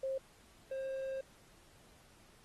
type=tone pair in turn; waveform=sine / triangle; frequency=533 / 533 Hz; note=C5 / C5; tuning=+32 / +32 cents; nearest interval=unison; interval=0 cents; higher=neither; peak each=-34 / -35 dBFS; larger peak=first; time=0.03-0.18 / 0.71-1.21 s; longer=second; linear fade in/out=5 ms; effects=pink hiss -64 dBFS RMS until 2.44 s + AAC 32 kbps